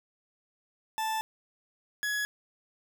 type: tone pair in turn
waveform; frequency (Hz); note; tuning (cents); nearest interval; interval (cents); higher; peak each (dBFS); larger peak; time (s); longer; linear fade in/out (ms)
40% pulse; 880 / 1682; A5 / G#6; 0 / +22; major seventh; 1122; second; -28; neither; 0.98-1.21 / 2.03-2.25; first; 0
effects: 11-bit